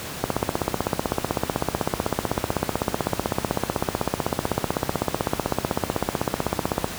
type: click train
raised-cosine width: 1 ms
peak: -6 dBFS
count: 106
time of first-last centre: 0.24-6.844 s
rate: 15.9 Hz
effects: pink hiss -33 dBFS RMS until 6.98 s + high-pass 60 Hz 12 dB/octave